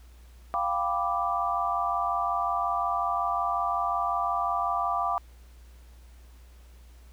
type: chord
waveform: sine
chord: G dominant seventh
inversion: third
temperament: equal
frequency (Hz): 698.5 / 784 / 987.8 / 1174.7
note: F5 / G5 / B5 / D6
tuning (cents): 0 / 0 / 0 / 0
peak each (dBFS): -30 / -32 / -33 / -28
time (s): 0.54-5.18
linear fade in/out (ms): 0
effects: added 60 Hz sine -48 dBFS peak until 7.12 s + pink hiss -61 dBFS RMS until 7.12 s